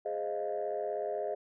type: chord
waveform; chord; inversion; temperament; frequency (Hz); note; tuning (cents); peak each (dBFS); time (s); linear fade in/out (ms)
sine; F minor seventh; first; equal; 415.3 / 523.3 / 622.3 / 698.5; Ab4 / C5 / Eb5 / F5; 0 / 0 / 0 / 0; -36 / -39 / -35 / -38; 0.05-1.35; 10
effects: tanh soft clip ceiling -25 dBFS